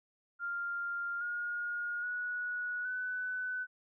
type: tone with pitch steps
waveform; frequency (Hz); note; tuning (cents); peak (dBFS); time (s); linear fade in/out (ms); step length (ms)
sine; 1396.9 / 1430.4 / 1464.7 / 1499.8; F6 / F6 / F#6 / F#6; 0 / +41 / -18 / +23; -34; 0.39-3.67; 50; 820
effects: none